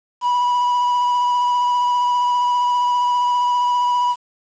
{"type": "tone with vibrato", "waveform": "triangle", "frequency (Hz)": 979, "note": "B5", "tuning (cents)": -15, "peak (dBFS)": -13, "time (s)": [0.21, 4.16], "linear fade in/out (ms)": 50, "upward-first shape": "sine", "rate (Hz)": 15, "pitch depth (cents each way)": 14, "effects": ["resampled to 16000 Hz", "7-bit"]}